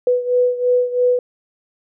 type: beating tone pair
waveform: sine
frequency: 493.9 / 496.9 Hz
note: B4 / B4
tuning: 0 / +11 cents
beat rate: 3 Hz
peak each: -15 / -19 dBFS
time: 0.07-1.19 s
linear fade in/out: 2 ms
effects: none